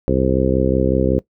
harmonic tone, 65.41 Hz, C2, in tune, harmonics 1 / 2 / 3 / 4 / 5 / 6 / 7 / 8, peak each -22 / -22 / -22 / -22 / -22 / -22 / -22 / -22 dBFS, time 0.08-1.19 s, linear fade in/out 0 ms, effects noise-tail reverb RT60 0.1 s tail -18 dB re dry

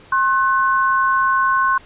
sine tone pair together, 1068.7 / 1500 Hz, C6 / F#6, +36 / +23 cents, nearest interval tritone, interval 587 cents, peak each -15 / -18 dBFS, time 0.12-1.78 s, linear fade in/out 5 ms, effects pink hiss -45 dBFS RMS until 1.85 s + resampled to 8000 Hz

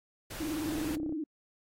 pink noise, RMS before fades -42 dBFS, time 0.3-0.96 s, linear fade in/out 10 ms
sine tone with vibrato, 308.8 Hz, D#4, 13 cents flat, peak -32 dBFS, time 0.4-1.24 s, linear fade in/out 5 ms, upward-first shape sine, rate 19 Hz, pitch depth 110 cents each way
click train, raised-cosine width 2 ms, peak -30 dBFS, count 16, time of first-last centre 0.66-1.124 s, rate 32.3 Hz
effects AAC 48 kbps

